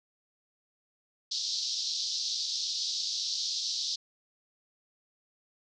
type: band-pass noise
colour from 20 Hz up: pink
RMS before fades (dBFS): -33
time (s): 1.31-3.96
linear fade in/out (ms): 10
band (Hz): 3800 to 5800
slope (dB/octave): 48
effects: none